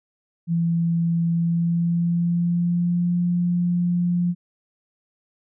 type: tone with pitch glide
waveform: sine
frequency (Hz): 168.1 to 175.34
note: E3 to F3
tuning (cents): +34 to +7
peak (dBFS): -18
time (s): 0.47-4.35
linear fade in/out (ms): 50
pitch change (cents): +73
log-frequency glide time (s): 1.32-3.16
effects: none